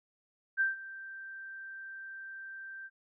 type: tone with ADSR envelope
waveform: sine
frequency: 1568 Hz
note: G6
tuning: in tune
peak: -24 dBFS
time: 0.57-2.9 s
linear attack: 35 ms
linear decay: 150 ms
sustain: -18 dB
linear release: 44 ms
effects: none